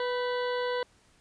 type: harmonic tone with a mistuned harmonic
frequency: 493.1 Hz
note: B4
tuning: 3 cents flat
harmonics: 1 / 2 / 3 / 4 / 6 / 7 / 8 / 9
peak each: -29 / -35 / -39 / -41 / -45 / -46 / -47 / -48 dBFS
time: 0-0.83 s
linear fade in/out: 2 ms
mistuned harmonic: 3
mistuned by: +48 cents
effects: pink hiss -63 dBFS RMS until 1.2 s + resampled to 22050 Hz